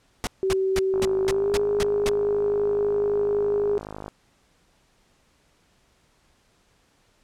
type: noise bursts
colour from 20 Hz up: pink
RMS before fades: -26 dBFS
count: 8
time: 0.24-2.09 s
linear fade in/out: 0 ms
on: 30 ms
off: 230 ms
type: tone with pitch glide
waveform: sine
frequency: 382.2 to 409.6 Hz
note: G4 to G#4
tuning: -44 to -24 cents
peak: -20 dBFS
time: 0.43-3.78 s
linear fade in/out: 0 ms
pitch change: +120 cents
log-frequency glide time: 1.25-1.58 s
type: click train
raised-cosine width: 1 ms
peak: -21 dBFS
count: 164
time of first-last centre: 0.94-4.081 s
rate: 51.9 Hz
effects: pink hiss -63 dBFS RMS until 7.23 s + low-pass 9000 Hz 12 dB/octave